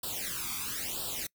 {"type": "noise with flanger", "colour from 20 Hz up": "white", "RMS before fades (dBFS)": -36, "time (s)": [0.03, 1.27], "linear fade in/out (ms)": 5, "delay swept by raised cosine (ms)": [0.23, 0.87], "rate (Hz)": 1, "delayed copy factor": 0.95, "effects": ["noise-tail reverb RT60 0.1 s tail -24 dB re dry"]}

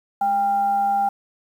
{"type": "tone with frequency modulation", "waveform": "sine", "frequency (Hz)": 797, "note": "G5", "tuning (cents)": 28, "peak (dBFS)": -17, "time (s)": [0.21, 1.09], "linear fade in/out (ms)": 5, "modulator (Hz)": 587, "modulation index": 0.22, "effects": ["8-bit"]}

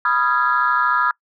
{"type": "chord", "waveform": "sine", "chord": "F half-diminished seventh", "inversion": "second", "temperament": "equal with one note detuned", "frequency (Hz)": [987.8, 1244.5, 1377.7, 1661.2], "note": ["Cb6", "Eb6", "F6", "Ab6"], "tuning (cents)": [0, 0, -24, 0], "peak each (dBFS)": [-21, -19, -19, -21], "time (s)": [0.05, 1.11], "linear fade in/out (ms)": 2, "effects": ["noise-tail reverb RT60 0.1 s tail -25 dB re dry", "tanh soft clip ceiling -6 dBFS"]}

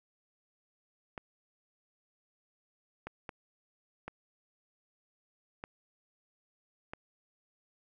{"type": "clicks", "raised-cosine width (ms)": 0.5, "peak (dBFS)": -25, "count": 6, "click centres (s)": [1.178, 3.07, 3.292, 4.08, 5.639, 6.935], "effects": []}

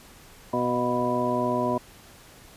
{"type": "harmonic tone with a mistuned harmonic", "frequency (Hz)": 123.47, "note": "B2", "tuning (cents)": 0, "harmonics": [1, 2, 3, 4, 5, 6, 8], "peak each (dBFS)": [-35, -28, -30, -35, -28, -35, -28], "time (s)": [0.53, 1.78], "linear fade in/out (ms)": 5, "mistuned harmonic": 6, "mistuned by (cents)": -58, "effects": ["pink hiss -50 dBFS RMS until 2.56 s", "resampled to 32000 Hz"]}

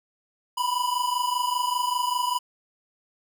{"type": "tone pair together", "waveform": "square", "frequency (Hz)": [974.9, 1000], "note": ["B5", "B5"], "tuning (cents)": [-23, 21], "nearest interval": "unison", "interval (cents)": 44, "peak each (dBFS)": -27, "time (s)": [0.57, 2.39], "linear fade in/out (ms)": 10, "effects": []}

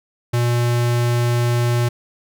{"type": "tone", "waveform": "square", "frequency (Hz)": 120, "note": "B2", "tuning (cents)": -49, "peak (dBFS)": -16, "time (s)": [0.33, 1.89], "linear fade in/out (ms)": 10, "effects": []}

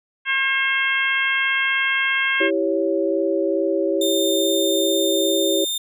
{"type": "harmonic tone", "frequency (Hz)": 537, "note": "C5", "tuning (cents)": 45, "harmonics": [2, 3, 4, 5, 6], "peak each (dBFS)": [-29, -21, -22, -26, -28], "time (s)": [0.25, 2.51], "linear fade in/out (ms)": 50}
{"type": "chord", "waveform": "sine", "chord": "C# diminished", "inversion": "first", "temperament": "equal", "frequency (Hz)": [329.6, 392, 554.4], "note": ["E4", "G4", "C#5"], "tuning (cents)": [0, 0, 0], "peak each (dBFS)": -22, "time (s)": [2.4, 5.65], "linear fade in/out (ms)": 10}
{"type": "tone", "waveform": "sawtooth", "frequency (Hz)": 3624, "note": "A#7", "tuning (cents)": -50, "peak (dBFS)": -19, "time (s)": [4.01, 5.78], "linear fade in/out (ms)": 5}
{"effects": []}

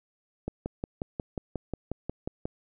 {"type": "click train", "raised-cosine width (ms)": 2, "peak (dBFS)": -18, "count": 12, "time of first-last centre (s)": [0.48, 2.455], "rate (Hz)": 5.57, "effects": []}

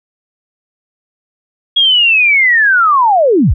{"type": "linear sweep", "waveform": "sine", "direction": "down", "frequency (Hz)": [3322, 30.21], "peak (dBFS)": -6, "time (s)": [1.76, 3.54], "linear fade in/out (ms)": 10, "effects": []}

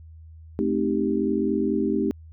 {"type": "chord", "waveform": "sine", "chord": "A half-diminished seventh", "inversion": "none", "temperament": "equal with one note detuned", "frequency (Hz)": [217.3, 261.6, 311.1, 392], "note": ["A3", "C4", "Eb4", "G4"], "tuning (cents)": [-21, 0, 0, 0], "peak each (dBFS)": [-26, -27, -26, -26], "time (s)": [0.59, 2.11], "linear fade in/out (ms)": 0, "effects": ["added 80 Hz sine -42 dBFS peak until 2.32 s"]}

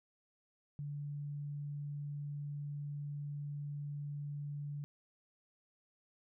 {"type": "tone", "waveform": "sine", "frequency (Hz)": 145, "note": "D3", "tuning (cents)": -22, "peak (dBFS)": -39, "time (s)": [0.79, 4.84], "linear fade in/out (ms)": 0, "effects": []}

